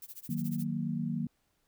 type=noise with tremolo; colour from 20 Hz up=violet; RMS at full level=-44 dBFS; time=0.02-0.65 s; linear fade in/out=2 ms; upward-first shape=sine; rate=14 Hz; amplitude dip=95%
type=chord; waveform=sine; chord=D# minor; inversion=none; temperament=equal; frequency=155.56 / 185 / 233.1 Hz; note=D#3 / F#3 / A#3; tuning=0 / 0 / 0 cents; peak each=-35 / -36 / -34 dBFS; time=0.29-1.27 s; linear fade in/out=5 ms
effects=pink hiss -75 dBFS RMS until 1.67 s